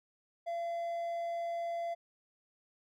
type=tone; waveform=triangle; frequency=681 Hz; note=F5; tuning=44 cents flat; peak=-32 dBFS; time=0.46-1.95 s; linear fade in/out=20 ms; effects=none